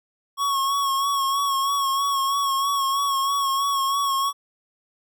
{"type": "tone with vibrato", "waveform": "square", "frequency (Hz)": 1103, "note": "C#6", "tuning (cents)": -9, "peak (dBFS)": -21, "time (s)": [0.37, 4.33], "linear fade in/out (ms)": 50, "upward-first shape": "sine", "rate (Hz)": 3.1, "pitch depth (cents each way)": 37, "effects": []}